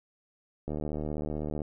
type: click train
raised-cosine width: 2 ms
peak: -21 dBFS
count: 72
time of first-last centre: 0.68-1.618 s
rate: 75.7 Hz
effects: none